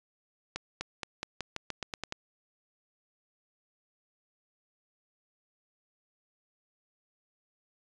accelerating click train, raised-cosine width 0.2 ms, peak -17 dBFS, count 11, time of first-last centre 0.56-2.124 s, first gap 250 ms, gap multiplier 0.89, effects resampled to 22050 Hz

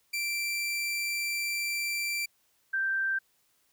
sawtooth / sine tone pair in turn, 2349 / 1567.8 Hz, D7 / G6, 0 / 0 cents, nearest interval perfect fifth, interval 700 cents, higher first, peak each -26 / -26 dBFS, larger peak neither, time 0.13-2.26 / 2.73-3.19 s, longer first, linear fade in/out 10 ms, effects white hiss -70 dBFS RMS until 3.72 s

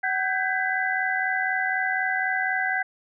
sine tone cluster, 752 / 1538 / 1622 / 2000 Hz, F#5 / G6 / G#6 / B6, +28 / -33 / -41 / +21 cents, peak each -28 dBFS, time 0.03-2.83 s, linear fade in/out 10 ms, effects none

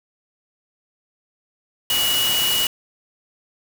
sine tone in noise, 2921 Hz, F#7, 23 cents flat, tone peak -19 dBFS, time 1.9-2.67 s, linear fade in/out 2 ms, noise white, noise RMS -23 dBFS, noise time 1.9-2.67 s, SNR +1 dB, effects none

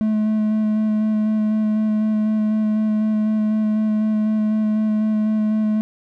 triangle tone with vibrato, 215.2 Hz, A3, 38 cents flat, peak -14 dBFS, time 0.01-5.81 s, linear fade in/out 0 ms, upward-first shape square, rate 4 Hz, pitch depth 10 cents each way, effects none

